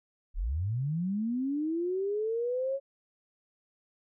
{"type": "linear sweep", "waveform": "sine", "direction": "up", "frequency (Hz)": [31.1, 554.4], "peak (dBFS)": -28, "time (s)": [0.34, 2.8], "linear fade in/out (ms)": 50, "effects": []}